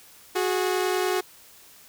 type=tone pair together; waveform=sawtooth; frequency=366.3 / 416.6 Hz; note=F#4 / G#4; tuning=-17 / +5 cents; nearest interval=major second; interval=222 cents; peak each=-20 / -24 dBFS; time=0.35-1.21 s; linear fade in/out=10 ms; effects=white hiss -51 dBFS RMS until 1.88 s